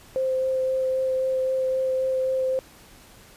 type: tone with vibrato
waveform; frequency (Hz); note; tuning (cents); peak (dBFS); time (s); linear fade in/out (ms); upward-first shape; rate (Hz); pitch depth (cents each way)
sine; 522; C5; -4; -21; 0.16-2.59; 0; sine; 3.8; 9
effects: pink hiss -50 dBFS RMS until 3.36 s + resampled to 32000 Hz